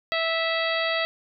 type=harmonic tone with a mistuned harmonic; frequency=656 Hz; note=E5; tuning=9 cents flat; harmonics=1 / 2 / 3 / 4 / 5 / 6 / 7; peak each=-27 / -31 / -28 / -32 / -33 / -33 / -36 dBFS; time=0.12-1.05 s; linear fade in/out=0 ms; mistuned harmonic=6; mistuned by=-38 cents; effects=none